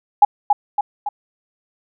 sine tone with echo, 825 Hz, G#5, 12 cents flat, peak -4 dBFS, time 0.22-0.25 s, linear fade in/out 5 ms, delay 280 ms, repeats 3, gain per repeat -5 dB, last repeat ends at 1.09 s, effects none

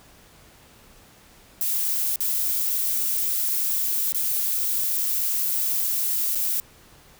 violet noise with dropouts, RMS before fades -24 dBFS, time 1.61-6.6 s, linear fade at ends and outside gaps 0 ms, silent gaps 2.159-2.205 / 4.122-4.146 / 6.348-6.354 s, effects pink hiss -52 dBFS RMS until 7.19 s

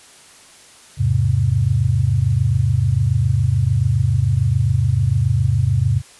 sine chord, E augmented, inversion none, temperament equal, 82.41 / 103.83 / 130.81 Hz, E2 / G#2 / B#2, 0 / 0 / 0 cents, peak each -21 / -17 / -17 dBFS, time 0.97-6.02 s, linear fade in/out 50 ms, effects white hiss -45 dBFS RMS until 6.19 s + resampled to 24000 Hz

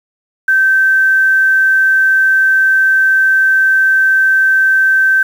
sine tone with quantisation, 1551 Hz, G6, 19 cents flat, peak -7 dBFS, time 0.48-5.23 s, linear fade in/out 5 ms, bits 6, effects none

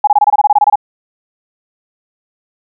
sine tone bursts, 830.6 Hz, G#5, in tune, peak -4 dBFS, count 13, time 0.04-0.757 s, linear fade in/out 5 ms, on 33 ms, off 24 ms, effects none

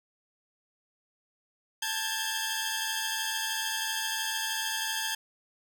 15% pulse tone cluster, 884 / 1595 / 1685 / 3177 Hz, A5 / G6 / G#6 / G7, +8 / +30 / +25 / +23 cents, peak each -29 dBFS, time 1.82-5.15 s, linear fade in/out 5 ms, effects none

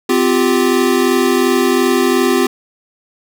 square chord, C suspended fourth, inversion none, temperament equal with one note detuned, 257.1 / 349.2 / 392 Hz, C4 / F4 / G4, -30 / 0 / 0 cents, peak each -16 dBFS, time 0.09-2.47 s, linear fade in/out 5 ms, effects none

